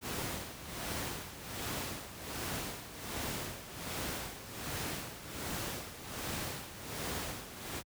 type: noise with tremolo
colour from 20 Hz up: pink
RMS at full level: -37 dBFS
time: 0.01-7.83 s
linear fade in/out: 50 ms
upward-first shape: sine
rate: 1.3 Hz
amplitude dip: 70%
effects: high-pass 60 Hz 12 dB/octave